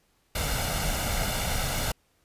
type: noise with comb filter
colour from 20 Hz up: pink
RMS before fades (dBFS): -28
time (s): 0.35-1.92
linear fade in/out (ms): 5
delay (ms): 1.4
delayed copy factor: +0.6
effects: pink hiss -68 dBFS RMS until 2.24 s + resampled to 32000 Hz